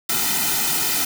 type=noise with comb filter; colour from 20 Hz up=white; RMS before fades=-21 dBFS; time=0.09-1.05 s; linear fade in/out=5 ms; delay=1.8 ms; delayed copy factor=-1; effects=none